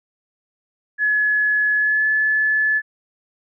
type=tone with pitch glide; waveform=sine; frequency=1700 to 1726.7 Hz; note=G#6 to A6; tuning=+40 to -33 cents; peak=-15 dBFS; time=0.98-2.82 s; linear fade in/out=50 ms; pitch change=+27 cents; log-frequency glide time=1.76-2.06 s; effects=none